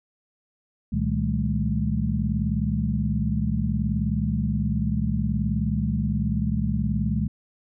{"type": "tone cluster", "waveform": "sine", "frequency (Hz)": [68.4, 118.4, 158.4, 199.1, 217.8], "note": ["C#2", "A#2", "D#3", "G3", "A3"], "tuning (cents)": [-23, 27, 31, 27, -17], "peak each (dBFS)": -28, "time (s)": [0.92, 7.28], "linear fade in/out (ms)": 10, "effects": []}